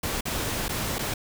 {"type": "noise with dropouts", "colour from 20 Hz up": "pink", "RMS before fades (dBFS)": -29, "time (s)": [0.03, 1.14], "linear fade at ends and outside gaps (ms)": 5, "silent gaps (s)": [[0.209, 0.254], [0.683, 0.691], [0.985, 0.99]], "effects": []}